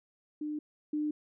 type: tone pair in turn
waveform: sine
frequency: 300.8 / 300.8 Hz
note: D4 / D4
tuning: +42 / +42 cents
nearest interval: unison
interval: 0 cents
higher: neither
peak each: -33 / -29 dBFS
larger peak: second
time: 0.41-0.59 / 0.93-1.11 s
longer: neither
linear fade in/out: 5 ms
effects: none